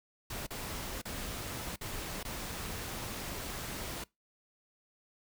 pink noise with dropouts, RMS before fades -40 dBFS, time 0.3-4.04 s, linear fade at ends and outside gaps 5 ms, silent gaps 0.467-0.505 / 1.017-1.053 / 1.761-1.81 / 2.231-2.249 s, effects noise-tail reverb RT60 0.2 s tail -23 dB re dry

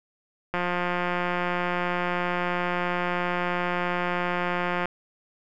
click train, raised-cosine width 0.5 ms, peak -12 dBFS, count 765, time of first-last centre 0.54-4.856 s, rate 177 Hz, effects none

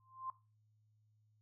sine tone with exponential growth, 1046.5 Hz, C6, in tune, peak -37 dBFS, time 0-0.3 s, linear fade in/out 2 ms, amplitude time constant 64 ms, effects noise-tail reverb RT60 0.3 s tail -17 dB re dry + added 107 Hz sine -70 dBFS peak until 1.41 s

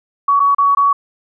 sine tone with dropouts, 1126 Hz, C#6, 27 cents sharp, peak -9 dBFS, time 0.28-0.93 s, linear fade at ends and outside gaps 5 ms, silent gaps 0.396-0.4 / 0.548-0.583 / 0.75-0.77 s, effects none

